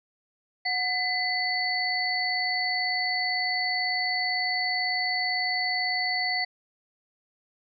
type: tone cluster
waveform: sine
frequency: 733 / 2012 / 4471 Hz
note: F#5 / B6 / C#8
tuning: -16 / +32 / +14 cents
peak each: -32 / -27 / -29 dBFS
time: 0.65-6.45 s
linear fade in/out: 10 ms
effects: none